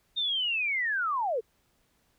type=linear sweep; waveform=sine; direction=down; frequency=3688 to 409.8 Hz; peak=-26 dBFS; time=0.16-1.41 s; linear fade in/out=20 ms; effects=pink hiss -70 dBFS RMS until 2.18 s